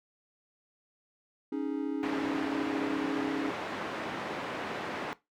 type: chord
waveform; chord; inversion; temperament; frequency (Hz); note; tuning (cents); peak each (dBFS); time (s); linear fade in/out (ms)
triangle; C# suspended second; none; just; 277.2 / 311.8 / 415.8; C#4 / D#4 / G#4; 0 / +4 / +2; -31 / -33 / -37; 1.52-3.51; 5
type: band-pass noise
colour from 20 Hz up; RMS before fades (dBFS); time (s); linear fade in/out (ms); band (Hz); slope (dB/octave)
pink; -37; 2.03-5.13; 0; 260 to 2200; 12
effects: noise-tail reverb RT60 0.2 s tail -18 dB re dry